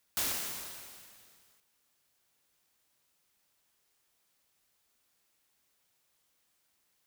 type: noise with exponential decay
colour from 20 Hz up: white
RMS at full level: -30 dBFS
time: 0.17-1.6 s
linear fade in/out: 0 ms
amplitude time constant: 310 ms
effects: white hiss -75 dBFS RMS until 7.06 s